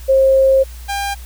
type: tone pair in turn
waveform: sine / sawtooth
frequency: 534 / 800.1 Hz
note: C5 / G5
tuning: +35 / +35 cents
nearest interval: perfect fifth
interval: 700 cents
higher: second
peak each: -8 / -15 dBFS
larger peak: first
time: 0.08-0.64 / 0.88-1.15 s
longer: first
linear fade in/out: 20 ms
effects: added 60 Hz sine -30 dBFS peak until 1.25 s + white hiss -42 dBFS RMS until 1.25 s